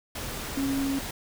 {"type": "tone in noise", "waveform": "sine", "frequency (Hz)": 273.7, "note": "C#4", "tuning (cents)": -22, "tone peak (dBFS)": -25, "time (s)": [0.57, 0.99], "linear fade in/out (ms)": 5, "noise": "pink", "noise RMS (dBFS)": -35, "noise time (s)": [0.15, 1.11], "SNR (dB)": 7, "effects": []}